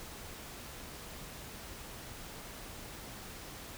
silence, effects pink hiss -47 dBFS RMS until 3.77 s

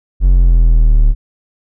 triangle exponential sweep, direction down, 46.25 to 36 Hz, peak -3 dBFS, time 0.2-1.15 s, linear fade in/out 50 ms, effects none

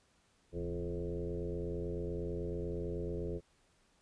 sine tone with frequency modulation, 253.4 Hz, B3, 45 cents sharp, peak -35 dBFS, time 0.52-3.41 s, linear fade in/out 50 ms, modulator 89 Hz, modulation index 2.8, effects pink hiss -71 dBFS RMS until 4.01 s + resampled to 22050 Hz

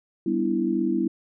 sine chord, E minor seventh, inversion first, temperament equal, 196 / 246.9 / 293.7 / 329.6 Hz, G3 / B3 / D4 / E4, 0 / 0 / 0 / 0 cents, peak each -28 / -27 / -30 / -24 dBFS, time 0.26-1.08 s, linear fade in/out 5 ms, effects none

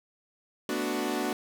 sawtooth chord, B minor seventh, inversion third, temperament equal, 220 / 246.9 / 293.7 / 370 Hz, A3 / B3 / D4 / F#4, 0 / 0 / 0 / 0 cents, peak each -33 / -30 / -29 / -29 dBFS, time 0.69-1.33 s, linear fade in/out 2 ms, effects none

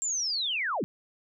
sine linear sweep, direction down, 7459 to 129.5 Hz, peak -27 dBFS, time 0.02-0.84 s, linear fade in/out 0 ms, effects none

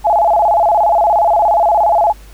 sine tone with vibrato, 759 Hz, F#5, 44 cents sharp, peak -8 dBFS, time 0.04-2.13 s, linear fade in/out 20 ms, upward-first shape square, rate 17 Hz, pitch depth 190 cents each way, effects added 50 Hz sine -35 dBFS peak until 2.33 s + pink hiss -44 dBFS RMS until 2.33 s

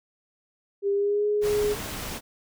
sine tone with pitch glide, 400 to 417 Hz, G4 to G#4, +35 to +7 cents, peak -21 dBFS, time 0.82-1.76 s, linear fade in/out 50 ms, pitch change +72 cents, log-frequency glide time 0.93-1.26 s
pink noise, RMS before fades -34 dBFS, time 1.41-2.21 s, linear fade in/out 50 ms
effects none

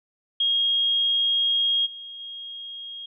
sine tone with level steps, 3261 Hz, G#7, 32 cents flat, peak -19 / -36 / -34 dBFS, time 0.4-3.06 s, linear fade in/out 5 ms, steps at 1.85 / 2.19 s, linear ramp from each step 20 ms, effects none

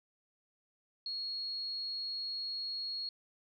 sine tone, 4310 Hz, C#8, 49 cents flat, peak -36 dBFS, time 1.06-3.09 s, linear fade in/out 2 ms, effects none

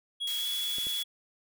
triangle tone with pitch glide, 3322 to 3378 Hz, G#7 to G#7, 0 to +29 cents, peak -29 dBFS, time 0.2-1.04 s, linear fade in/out 20 ms, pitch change +29 cents, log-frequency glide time 0.35-0.47 s
white high-pass noise, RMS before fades -39 dBFS, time 0.27-1.03 s, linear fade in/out 5 ms, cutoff 1800 Hz, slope 12 dB/octave
clicks, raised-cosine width 2 ms, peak -32 dBFS, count 2, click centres 0.784 / 0.869 s
effects none

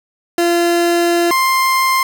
30% pulse tone pair in turn, 343.5 / 1051 Hz, F4 / C6, -29 / +7 cents, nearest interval octave + perfect fifth, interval 1936 cents, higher second, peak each -9 dBFS, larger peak neither, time 0.38-1.31 / 1.31-2.03 s, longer first, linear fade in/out 2 ms, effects none

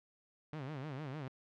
sawtooth tone with vibrato, 142.5 Hz, C#3, 48 cents sharp, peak -37 dBFS, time 0.53-1.28 s, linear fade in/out 0 ms, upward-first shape sine, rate 6.6 Hz, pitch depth 180 cents each way, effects low-pass 3000 Hz 12 dB/octave

